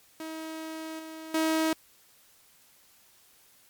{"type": "tone with level steps", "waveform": "sawtooth", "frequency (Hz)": 318.8, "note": "D#4", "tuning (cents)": 42, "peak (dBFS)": [-32, -36, -20], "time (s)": [0.2, 1.73], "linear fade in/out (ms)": 2, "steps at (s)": [0.99, 1.34], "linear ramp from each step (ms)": 5, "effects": ["white hiss -60 dBFS RMS until 3.69 s", "MP3 96 kbps"]}